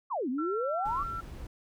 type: exponential two-way sweep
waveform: sine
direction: down then up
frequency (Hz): 1218 to 240.9 to 1218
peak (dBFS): -29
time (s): 0.1-1.04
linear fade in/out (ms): 20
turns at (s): 0.29
type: tone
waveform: sine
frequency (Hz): 1351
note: E6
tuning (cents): +42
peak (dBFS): -34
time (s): 0.38-1.21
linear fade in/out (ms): 10
type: noise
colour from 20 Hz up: brown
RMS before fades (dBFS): -42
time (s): 0.85-1.47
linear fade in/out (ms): 5
effects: none